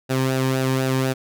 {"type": "tone with flanger", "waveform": "sawtooth", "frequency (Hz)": 131.4, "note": "C3", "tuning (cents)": 8, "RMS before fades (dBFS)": -21, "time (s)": [0.09, 1.14], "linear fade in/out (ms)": 20, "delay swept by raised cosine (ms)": [0.91, 1.48], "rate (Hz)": 4, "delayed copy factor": -0.6, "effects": []}